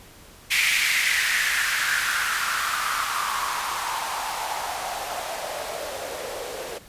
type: noise with band-pass filter sweep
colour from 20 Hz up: blue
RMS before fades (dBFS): -26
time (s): 0.5-6.79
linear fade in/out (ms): 20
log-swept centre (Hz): 2300 to 460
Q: 4.3
effects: pink hiss -48 dBFS RMS until 6.88 s + resampled to 32000 Hz